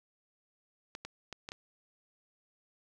clicks, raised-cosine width 0.2 ms, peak -24 dBFS, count 5, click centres 0.951 / 1.05 / 1.327 / 1.489 / 1.519 s, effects none

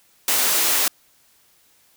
white high-pass noise, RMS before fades -19 dBFS, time 0.28-0.88 s, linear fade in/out 2 ms, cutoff 320 Hz, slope 12 dB/octave, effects white hiss -58 dBFS RMS until 1.96 s

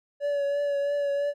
triangle tone with vibrato, 570 Hz, C#5, 48 cents sharp, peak -22 dBFS, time 0.2-1.34 s, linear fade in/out 50 ms, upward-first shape triangle, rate 3 Hz, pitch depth 27 cents each way, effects none

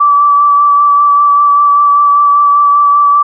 sine tone with vibrato, 1157 Hz, D6, 26 cents flat, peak -4 dBFS, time 0-3.23 s, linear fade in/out 10 ms, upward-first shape sine, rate 5.1 Hz, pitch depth 14 cents each way, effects none

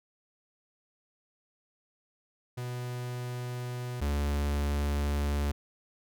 45% pulse tone pair in turn, 123.47 / 72.14 Hz, B2 / D2, 0 / -30 cents, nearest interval major sixth, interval 930 cents, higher first, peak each -34 / -27 dBFS, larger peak second, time 2.57-4.01 / 4.01-5.52 s, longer second, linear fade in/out 10 ms, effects none

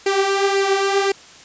sawtooth tone with flanger, 393.2 Hz, G4, 5 cents sharp, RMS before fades -18 dBFS, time 0.06-1.12 s, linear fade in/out 5 ms, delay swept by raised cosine 0.41 to 4.41 ms, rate 1.9 Hz, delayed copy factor +0.55, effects white hiss -43 dBFS RMS until 1.44 s + resampled to 16000 Hz

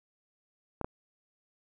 clicks, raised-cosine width 1 ms, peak -19 dBFS, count 2, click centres 0.813 / 0.845 s, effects none

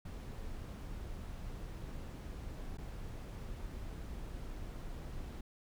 brown noise with dropouts, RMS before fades -44 dBFS, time 0.05-5.41 s, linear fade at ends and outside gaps 5 ms, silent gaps 2.773-2.782 s, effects none

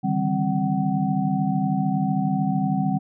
sine tone cluster, 146.5 / 159.5 / 195.5 / 262.5 / 753 Hz, D3 / D#3 / G3 / C4 / F#5, -4 / +43 / -4 / +6 / +30 cents, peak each -28 / -27 / -23 / -27 / -28 dBFS, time 0.03-2.99 s, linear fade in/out 20 ms, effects none

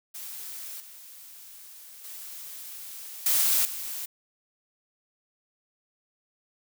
blue noise with level steps, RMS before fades -39 / -47 / -41 / -23 / -35 dBFS, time 0.14-4.06 s, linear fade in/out 10 ms, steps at 0.8 / 2.04 / 3.26 / 3.65 s, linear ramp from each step 2 ms, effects none

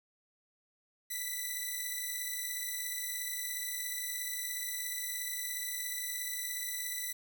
5% pulse beating tone pair, 1975.5 / 1992.5 Hz, B6 / B6, 0 / +15 cents, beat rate 17 Hz, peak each -28 dBFS, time 1.1-7.13 s, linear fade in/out 10 ms, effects 10-bit

